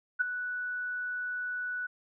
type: tone with ADSR envelope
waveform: sine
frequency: 1480 Hz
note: F#6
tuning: in tune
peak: -21 dBFS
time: 0.19-1.87 s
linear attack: 21 ms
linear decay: 12 ms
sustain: -11 dB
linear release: 11 ms
effects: none